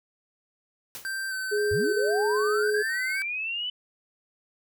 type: noise with exponential decay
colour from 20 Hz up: white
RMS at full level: -36 dBFS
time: 0.95-1.18 s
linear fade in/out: 0 ms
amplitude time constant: 50 ms
type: tone with vibrato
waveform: square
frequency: 1549 Hz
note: G6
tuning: 21 cents flat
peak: -30 dBFS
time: 1.05-3.22 s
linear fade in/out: 0 ms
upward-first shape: square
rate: 1.9 Hz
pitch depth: 20 cents each way
type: tone with pitch glide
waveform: sine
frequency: 416.9 to 421.5 Hz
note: G#4 to G#4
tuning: +7 to +26 cents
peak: -23 dBFS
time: 1.51-2.83 s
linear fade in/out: 20 ms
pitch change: +19 cents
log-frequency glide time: 2.1-2.45 s
type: linear sweep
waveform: sine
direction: up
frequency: 67 to 3018 Hz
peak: -28 dBFS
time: 1.71-3.7 s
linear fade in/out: 5 ms
effects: none